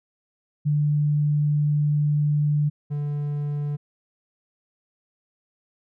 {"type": "tone pair in turn", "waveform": ["sine", "triangle"], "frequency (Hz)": [148, 146.05], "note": ["D3", "D3"], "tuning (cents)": [14, -9], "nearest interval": "unison", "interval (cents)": 23, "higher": "first", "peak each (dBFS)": [-18, -22], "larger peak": "first", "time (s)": [[0.65, 2.7], [2.9, 3.77]], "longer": "first", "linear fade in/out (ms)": 20, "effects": []}